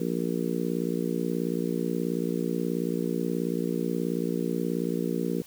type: harmonic tone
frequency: 58.5 Hz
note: A#1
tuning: 7 cents sharp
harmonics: 3 / 4 / 5 / 6 / 7 / 8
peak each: -31 / -32 / -33 / -34 / -34 / -35 dBFS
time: 0-5.42 s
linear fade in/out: 5 ms
effects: white hiss -51 dBFS RMS until 5.46 s